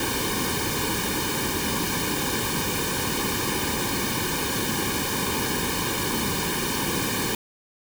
pink noise with comb filter, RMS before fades -26 dBFS, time 0-7.35 s, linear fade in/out 2 ms, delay 1.5 ms, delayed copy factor -1, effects none

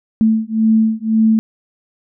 sine beating tone pair, 220 / 221.9 Hz, A3 / A3, 0 / +15 cents, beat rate 1.9 Hz, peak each -14 dBFS, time 0.21-1.39 s, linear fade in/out 0 ms, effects none

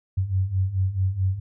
sine beating tone pair, 92 / 96.6 Hz, F#2 / G2, -9 / -25 cents, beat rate 4.6 Hz, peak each -26 / -22 dBFS, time 0.17-1.4 s, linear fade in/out 10 ms, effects none

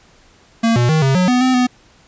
square tone with pitch steps, 228.4 / 121 / 157.3 / 134.7 / 182.4 / 249.1 / 256.9 / 249.5 Hz, A#3 / B2 / D#3 / C#3 / F#3 / B3 / C4 / B3, -35 / -35 / +19 / -49 / -24 / +15 / -32 / +18 cents, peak -12 dBFS, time 0.63-1.67 s, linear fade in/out 10 ms, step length 130 ms, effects pink hiss -50 dBFS RMS until 2.07 s + resampled to 16000 Hz

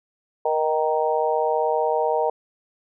harmonic tone with a mistuned harmonic, 155.56 Hz, D#3, in tune, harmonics 3 / 4 / 5 / 6, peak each -23 / -24 / -25 / -26 dBFS, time 0.45-2.3 s, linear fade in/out 5 ms, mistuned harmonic 3, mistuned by +20 cents, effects none

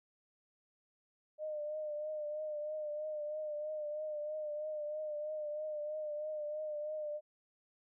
sine tone with vibrato, 606 Hz, D#5, 46 cents flat, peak -37 dBFS, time 1.38-7.21 s, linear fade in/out 50 ms, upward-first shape triangle, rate 3.1 Hz, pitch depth 45 cents each way, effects none

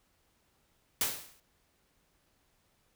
white noise with exponential decay, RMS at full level -27 dBFS, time 1.01-1.4 s, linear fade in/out 1 ms, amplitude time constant 83 ms, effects pink hiss -72 dBFS RMS until 2.95 s

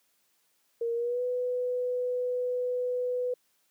sine tone with pitch glide, 466.2 to 496.8 Hz, A#4 to B4, 0 to +10 cents, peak -27 dBFS, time 0.81-3.34 s, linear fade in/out 5 ms, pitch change +110 cents, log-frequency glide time 0.94-1.22 s, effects white hiss -71 dBFS RMS until 3.7 s + high-pass 150 Hz 12 dB/octave

